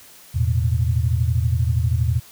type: chord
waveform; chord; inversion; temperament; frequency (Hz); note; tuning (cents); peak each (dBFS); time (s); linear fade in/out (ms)
sine; E suspended fourth; none; equal with one note detuned; 82.41 / 110.96 / 123.47; E2 / A2 / B2; 0 / +15 / 0; -20 / -21 / -22; 0.34-2.2; 20
effects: white hiss -46 dBFS RMS until 2.31 s